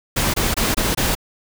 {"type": "noise bursts", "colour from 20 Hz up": "pink", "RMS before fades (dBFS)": -19, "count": 5, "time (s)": [0.16, 1.152], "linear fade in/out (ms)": 10, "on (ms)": 180, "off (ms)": 23, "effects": []}